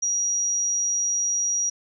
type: tone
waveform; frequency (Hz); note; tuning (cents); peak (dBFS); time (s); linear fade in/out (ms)
sine; 5750; F8; +50; -21; 0.02-1.7; 10
effects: none